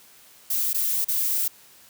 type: noise with dropouts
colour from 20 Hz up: violet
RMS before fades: -24 dBFS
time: 0.5-1.48 s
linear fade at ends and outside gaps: 5 ms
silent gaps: 0.732-0.744 / 1.046-1.083 s
effects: white hiss -52 dBFS RMS until 1.89 s + high-pass 60 Hz 12 dB/octave